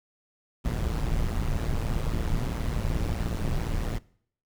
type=noise with amplitude modulation; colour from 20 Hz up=brown; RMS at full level=-24 dBFS; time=0.64-3.99 s; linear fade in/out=20 ms; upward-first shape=sine; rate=115 Hz; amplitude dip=80%; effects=noise-tail reverb RT60 0.6 s tail -22 dB re dry